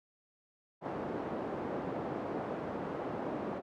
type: band-pass noise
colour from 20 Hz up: pink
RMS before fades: -38 dBFS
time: 0.81-3.62 s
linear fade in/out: 50 ms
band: 250 to 760 Hz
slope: 12 dB/octave
effects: none